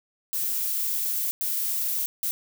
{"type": "noise bursts at uneven times", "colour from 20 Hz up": "violet", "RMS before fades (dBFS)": -27, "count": 3, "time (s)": [[0.33, 1.31], [1.41, 2.06], [2.23, 2.31]], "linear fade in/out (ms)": 0, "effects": []}